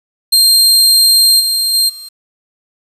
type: tone with level steps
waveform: sawtooth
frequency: 4186 Hz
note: C8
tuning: in tune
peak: -3 / -9 / -6 / -25 dBFS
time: 0.32-2.09 s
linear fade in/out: 10 ms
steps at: 1.39 / 1.73 / 1.88 s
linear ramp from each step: 20 ms
effects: resampled to 32000 Hz + 7-bit